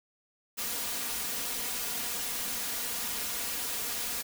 white noise with comb filter, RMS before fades -34 dBFS, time 0.57-4.23 s, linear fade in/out 20 ms, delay 4.2 ms, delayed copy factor +0.6, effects none

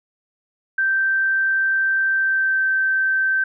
sine tone with pitch glide, 1563 to 1552.2 Hz, G6 to G6, -6 to -18 cents, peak -16 dBFS, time 0.78-3.44 s, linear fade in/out 5 ms, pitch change -12 cents, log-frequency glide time 2.15-2.62 s, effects none

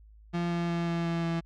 35% pulse tone with pitch steps, 172.3 / 171.21 / 170.12 / 169.05 / 167.98 / 166.91 Hz, F3 / F3 / F3 / E3 / E3 / E3, -23 / -34 / -45 / +44 / +33 / +22 cents, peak -26 dBFS, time 0.33-1.41 s, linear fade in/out 20 ms, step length 180 ms, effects added 53 Hz sine -51 dBFS peak until 1.45 s + low-pass 4000 Hz 12 dB/octave

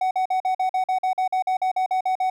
triangle tone bursts, 748 Hz, F#5, 19 cents sharp, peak -17 dBFS, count 16, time 0.01-2.3 s, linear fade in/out 5 ms, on 100 ms, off 46 ms, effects none

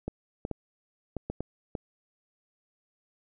clicks, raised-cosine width 2 ms, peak -19 dBFS, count 7, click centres 0.08 / 0.451 / 0.513 / 1.167 / 1.3 / 1.406 / 1.752 s, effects none

